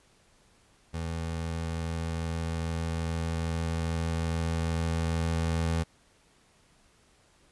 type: tone with level ramp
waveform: 25% pulse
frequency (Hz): 82.41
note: E2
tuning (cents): 0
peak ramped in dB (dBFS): -28 to -22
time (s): 0.93-5.84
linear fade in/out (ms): 20
effects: pink hiss -63 dBFS RMS until 7.51 s + resampled to 24000 Hz